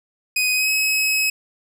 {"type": "tone with pitch glide", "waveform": "sawtooth", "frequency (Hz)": [2503, 2559], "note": ["D#7", "D#7"], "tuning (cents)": [10, 48], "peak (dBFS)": -14, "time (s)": [0.36, 1.3], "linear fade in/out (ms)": 5, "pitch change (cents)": 38, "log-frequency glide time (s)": [0.54, 0.69], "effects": []}